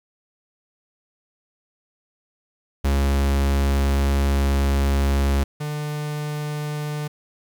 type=tone pair in turn; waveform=45% pulse; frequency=69.3 / 149.28 Hz; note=C#2 / D3; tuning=0 / +29 cents; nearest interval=octave + minor second; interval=1329 cents; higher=second; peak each=-17 / -25 dBFS; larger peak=first; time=2.84-5.44 / 5.6-7.08 s; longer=first; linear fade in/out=10 ms; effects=9-bit